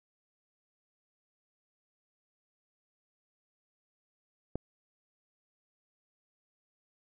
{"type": "click", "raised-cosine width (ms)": 2, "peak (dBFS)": -20, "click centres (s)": 4.556, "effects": []}